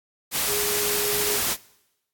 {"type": "tone in noise", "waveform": "sine", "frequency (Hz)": 414.2, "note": "G#4", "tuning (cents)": -5, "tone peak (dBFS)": -28, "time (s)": [0.46, 1.4], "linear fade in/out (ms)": 50, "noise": "white", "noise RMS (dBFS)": -24, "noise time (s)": [0.31, 1.57], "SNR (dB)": -7, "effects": ["noise-tail reverb RT60 0.9 s tail -22 dB re dry", "AAC 64 kbps"]}